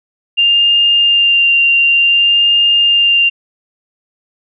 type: tone with vibrato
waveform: sine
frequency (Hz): 2794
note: F7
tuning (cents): 0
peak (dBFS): -7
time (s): 0.37-3.3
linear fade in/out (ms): 20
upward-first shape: sine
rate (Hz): 0.55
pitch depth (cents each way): 13
effects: none